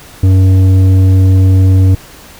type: tone with tanh clipping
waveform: sine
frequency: 94.3 Hz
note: F#2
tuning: 33 cents sharp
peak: -5 dBFS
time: 0.23-1.95 s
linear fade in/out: 5 ms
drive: 9 dB
effects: pink hiss -35 dBFS RMS until 2.39 s